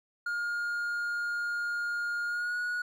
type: tone with pitch glide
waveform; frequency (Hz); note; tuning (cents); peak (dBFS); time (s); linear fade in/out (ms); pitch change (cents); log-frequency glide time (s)
triangle; 1419 to 1455.5; F6 to F#6; +27 to -29; -28; 0.26-2.82; 5; +44; 2.26-2.57
effects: none